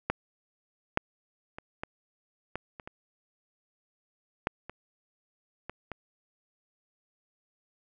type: clicks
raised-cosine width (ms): 0.5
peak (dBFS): -11 / -8 / -25 / -19 / -18 / -27 / -26 / -11 / -25 / -22 / -22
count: 11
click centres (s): 0.1 / 0.974 / 1.585 / 1.835 / 2.556 / 2.798 / 2.875 / 4.471 / 4.696 / 5.696 / 5.917
effects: none